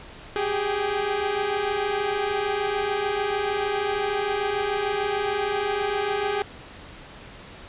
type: tone cluster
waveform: sawtooth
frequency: 386.9 / 413.5 / 781 Hz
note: G4 / G#4 / G5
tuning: -23 / -8 / -7 cents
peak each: -26 / -21 / -28 dBFS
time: 0.36-6.42 s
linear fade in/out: 0 ms
effects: pink hiss -43 dBFS RMS until 7.68 s + resampled to 8000 Hz